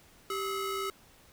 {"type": "ring-modulated tone", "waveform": "40% pulse", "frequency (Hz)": 842, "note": "G#5", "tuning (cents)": 24, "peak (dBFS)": -28, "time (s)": [0.3, 0.9], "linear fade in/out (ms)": 2, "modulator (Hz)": 452, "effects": ["pink hiss -59 dBFS RMS until 1.32 s"]}